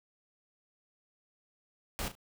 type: noise with echo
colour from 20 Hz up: pink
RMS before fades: -36 dBFS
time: 1.99-2.08 s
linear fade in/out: 0 ms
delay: 36 ms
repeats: 2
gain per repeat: -11 dB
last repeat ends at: 2.152 s
effects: none